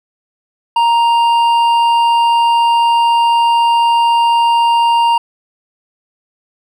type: tone with hard clipping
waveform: sine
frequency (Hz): 934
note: A#5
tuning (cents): +3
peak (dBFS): -10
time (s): 0.76-5.18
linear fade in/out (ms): 5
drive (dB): 7
effects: none